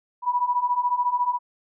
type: beating tone pair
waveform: sine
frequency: 970 / 984 Hz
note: B5 / B5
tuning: -31 / -7 cents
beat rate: 14 Hz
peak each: -25 / -22 dBFS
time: 0.22-1.39 s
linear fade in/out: 50 ms
effects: none